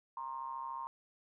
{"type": "ring-modulated tone", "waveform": "triangle", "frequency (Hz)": 66.9, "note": "C2", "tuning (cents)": 39, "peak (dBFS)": -34, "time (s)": [0.17, 0.87], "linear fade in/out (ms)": 0, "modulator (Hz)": 995, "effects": []}